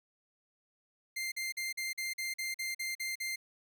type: tone bursts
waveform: sawtooth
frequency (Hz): 2096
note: C7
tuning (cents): +2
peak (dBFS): -31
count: 11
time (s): 1.16-3.36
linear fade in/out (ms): 10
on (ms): 160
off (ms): 44
effects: none